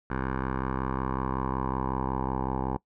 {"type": "tone with low-pass filter sweep", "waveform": "10% pulse", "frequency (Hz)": 65.41, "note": "C2", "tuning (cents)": 0, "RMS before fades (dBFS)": -30, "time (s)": [0.1, 2.77], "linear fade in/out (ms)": 5, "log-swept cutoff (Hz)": [1400, 830], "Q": 3.7, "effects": ["noise-tail reverb RT60 0.1 s tail -22 dB re dry"]}